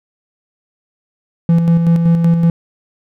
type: tone with tremolo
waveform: triangle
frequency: 167.9 Hz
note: E3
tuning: 32 cents sharp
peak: -5 dBFS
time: 1.49-2.5 s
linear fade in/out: 2 ms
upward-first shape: square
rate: 5.3 Hz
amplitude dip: 40%
effects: none